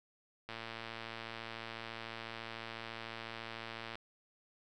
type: click train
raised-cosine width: 0.3 ms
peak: -27 dBFS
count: 396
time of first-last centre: 0.49-3.955 s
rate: 114 Hz
effects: none